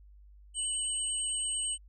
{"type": "tone pair together", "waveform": "sine", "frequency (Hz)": [2973, 8409], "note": ["F#7", "C9"], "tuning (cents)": [8, 8], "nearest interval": "octave + tritone", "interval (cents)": 1800, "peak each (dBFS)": [-37, -31], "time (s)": [0.54, 1.78], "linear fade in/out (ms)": 50, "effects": ["added 50 Hz sine -52 dBFS peak until 1.88 s"]}